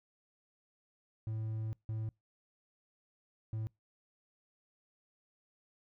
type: tone bursts at uneven times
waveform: triangle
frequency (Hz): 110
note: A2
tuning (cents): 0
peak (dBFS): -33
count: 3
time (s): 1.27-1.73 / 1.89-2.09 / 3.53-3.67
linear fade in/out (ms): 0
effects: noise-tail reverb RT60 0.2 s tail -26 dB re dry